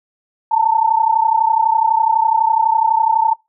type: tone pair together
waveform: sine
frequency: 880 / 912 Hz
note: A5 / A#5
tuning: 0 / -38 cents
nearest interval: minor second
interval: 62 cents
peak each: -14 / -14 dBFS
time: 0.51-3.34 s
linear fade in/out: 10 ms
effects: noise-tail reverb RT60 0.2 s tail -22 dB re dry